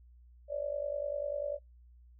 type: tone with amplitude modulation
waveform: sine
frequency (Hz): 579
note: D5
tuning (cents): -25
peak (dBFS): -29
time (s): 0.48-1.59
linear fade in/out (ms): 50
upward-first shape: sine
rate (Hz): 50.1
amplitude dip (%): 80
effects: noise-tail reverb RT60 0.2 s tail -25 dB re dry + added 60 Hz sine -55 dBFS peak until 2.19 s